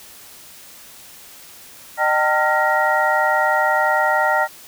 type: tone cluster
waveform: sine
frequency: 611 / 772 / 903 / 1388 / 1891 Hz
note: D#5 / G5 / A5 / F6 / A#6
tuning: -32 / -27 / +45 / -11 / +24 cents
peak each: -21 dBFS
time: 1.97-4.48 s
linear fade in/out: 50 ms
effects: white hiss -42 dBFS RMS until 4.67 s